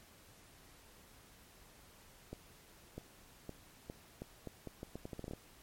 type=accelerating click train; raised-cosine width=2 ms; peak=-30 dBFS; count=16; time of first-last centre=2.33-5.335 s; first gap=650 ms; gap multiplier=0.79; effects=pink hiss -61 dBFS RMS until 5.62 s + MP3 64 kbps